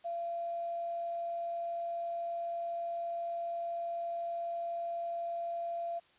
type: tone with quantisation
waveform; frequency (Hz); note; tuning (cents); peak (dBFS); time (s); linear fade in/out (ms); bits
sine; 683; F5; -39; -34; 0.04-6; 20; 10
effects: white hiss -65 dBFS RMS until 6.18 s + resampled to 8000 Hz